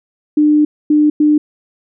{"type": "tone bursts at uneven times", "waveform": "sine", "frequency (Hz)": 300, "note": "D4", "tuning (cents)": 37, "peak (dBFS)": -7, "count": 3, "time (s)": [[0.37, 0.65], [0.9, 1.1], [1.2, 1.38]], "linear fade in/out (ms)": 5, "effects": []}